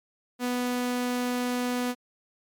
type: tone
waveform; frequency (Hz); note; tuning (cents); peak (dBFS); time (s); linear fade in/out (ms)
sawtooth; 246.9; B3; 0; -22; 0.39-1.95; 50
effects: MP3 96 kbps